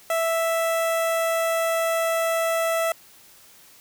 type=tone with notch filter; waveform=sawtooth; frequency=659.3 Hz; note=E5; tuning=in tune; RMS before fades=-23 dBFS; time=0.1-2.92 s; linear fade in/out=2 ms; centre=4500 Hz; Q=1.3; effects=white hiss -51 dBFS RMS until 3.8 s